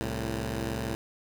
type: tone pair together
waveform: 10% pulse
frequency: 66.5 / 111.84 Hz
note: C2 / A2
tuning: +29 / +29 cents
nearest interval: major sixth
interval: 900 cents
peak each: -25 dBFS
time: 0.01-0.95 s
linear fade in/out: 0 ms
effects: 9-bit